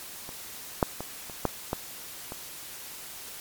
clicks, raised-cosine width 1 ms, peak -25 / -6 / -19 / -27 / -9 / -13 / -22 dBFS, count 7, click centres 0.291 / 0.828 / 1.006 / 1.298 / 1.453 / 1.731 / 2.321 s, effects white hiss -42 dBFS RMS until 3.4 s + MP3 96 kbps

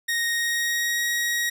sawtooth tone with pitch glide, 1864.7 to 1894 Hz, A#6 to A#6, 0 to +27 cents, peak -19 dBFS, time 0.08-1.5 s, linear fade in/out 10 ms, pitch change +27 cents, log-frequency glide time 0.29-1.05 s, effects none

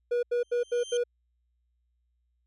triangle tone bursts, 482.7 Hz, B4, 40 cents flat, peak -22 dBFS, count 5, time 0.11-1.038 s, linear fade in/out 10 ms, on 120 ms, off 82 ms
25% pulse tone with exponential growth, 3136 Hz, G7, in tune, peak -31 dBFS, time 0.37-0.97 s, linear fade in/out 1 ms, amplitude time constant 130 ms
effects added 60 Hz sine -70 dBFS peak until 2.46 s + resampled to 32000 Hz

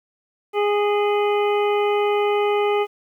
harmonic tone with a mistuned harmonic, 412.6 Hz, G#4, 11 cents flat, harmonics 1 / 2 / 3 / 5 / 6 / 7, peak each -18 / -24 / -28 / -32 / -34 / -35 dBFS, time 0.53-2.87 s, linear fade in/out 50 ms, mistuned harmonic 7, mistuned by +62 cents, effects 9-bit

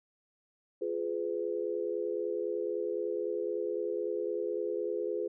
sine chord, F diminished, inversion none, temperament just, 349.2 / 419.1 / 502.9 Hz, F4 / Ab4 / Cb5, 0 / +16 / +31 cents, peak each -36 / -34 / -36 dBFS, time 0.81-5.28 s, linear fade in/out 10 ms, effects none

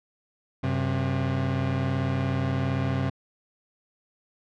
30% pulse tone pair together, 95.83 / 133.2 Hz, G2 / C3, -39 / +31 cents, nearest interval tritone, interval 570 cents, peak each -26 / -23 dBFS, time 0.63-3.1 s, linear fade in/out 10 ms, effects low-pass 3000 Hz 12 dB/octave

